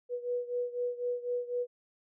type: beating tone pair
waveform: sine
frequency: 487.5 / 491.5 Hz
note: B4 / B4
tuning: -23 / -8 cents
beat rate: 4 Hz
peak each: -33 / -36 dBFS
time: 0.09-1.67 s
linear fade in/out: 50 ms
effects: none